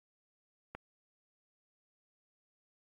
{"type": "click", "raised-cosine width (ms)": 0.5, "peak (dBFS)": -27, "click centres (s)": 0.75, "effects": ["AAC 32 kbps"]}